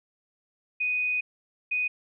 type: tone bursts at uneven times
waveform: sine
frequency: 2489 Hz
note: D#7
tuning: in tune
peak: -24 dBFS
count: 2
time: 0.8-1.21 / 1.71-1.88 s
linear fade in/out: 10 ms
effects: none